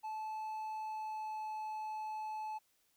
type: tone with pitch glide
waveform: triangle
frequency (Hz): 869 to 864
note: A5 to A5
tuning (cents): -22 to -32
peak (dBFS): -37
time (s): 0.03-2.59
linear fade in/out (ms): 20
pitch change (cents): -10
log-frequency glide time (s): 0.77-1.48
effects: white hiss -75 dBFS RMS until 2.96 s